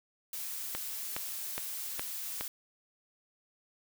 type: noise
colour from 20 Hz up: blue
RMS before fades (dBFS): -39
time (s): 0.33-2.48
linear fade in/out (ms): 2
type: click train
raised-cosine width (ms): 0.3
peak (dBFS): -19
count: 5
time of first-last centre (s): 0.75-2.41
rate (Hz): 2.41
effects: none